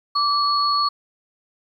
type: tone pair together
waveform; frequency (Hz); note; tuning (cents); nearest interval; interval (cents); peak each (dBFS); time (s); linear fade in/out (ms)
sine; 1161 / 4366; D6 / C#8; -20 / -27; octave + major seventh; 2293; -18 / -22; 0.15-0.89; 10
effects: 9-bit